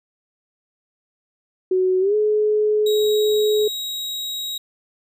sine tone with pitch glide, 371.7 to 424.5 Hz, F#4 to G#4, +8 to +38 cents, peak -15 dBFS, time 1.71-3.68 s, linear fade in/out 5 ms, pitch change +230 cents, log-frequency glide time 2-2.15 s
40% pulse tone, 3814 Hz, A#7, 39 cents sharp, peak -24 dBFS, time 2.86-4.58 s, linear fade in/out 5 ms
effects none

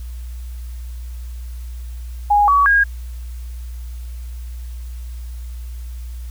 sine tone with pitch steps, 824 / 1133 / 1630 Hz, G#5 / C#6 / G#6, -14 / +37 / -33 cents, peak -10 dBFS, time 2.3-2.84 s, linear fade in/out 10 ms, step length 180 ms, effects added 60 Hz sine -27 dBFS peak until 6.3 s + white hiss -49 dBFS RMS until 6.3 s

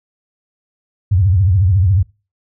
sine tone with vibrato, 94 Hz, F#2, 28 cents sharp, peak -9 dBFS, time 1.11-2.03 s, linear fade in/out 10 ms, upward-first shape triangle, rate 14 Hz, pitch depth 240 cents each way, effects noise-tail reverb RT60 0.3 s tail -22 dB re dry

